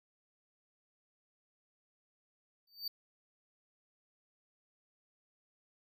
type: tone with exponential growth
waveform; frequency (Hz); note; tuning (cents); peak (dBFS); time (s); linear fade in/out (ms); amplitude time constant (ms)
square; 4600; D8; -37; -34; 2.67-2.88; 5; 44
effects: none